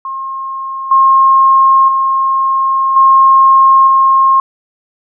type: tone with level steps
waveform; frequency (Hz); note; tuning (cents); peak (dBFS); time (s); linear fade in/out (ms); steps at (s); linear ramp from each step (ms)
sine; 1071; C6; +40; -18 / -4 / -9 / -3 / -5; 0.05-4.4; 2; 0.91 / 1.88 / 2.96 / 3.87; 5
effects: none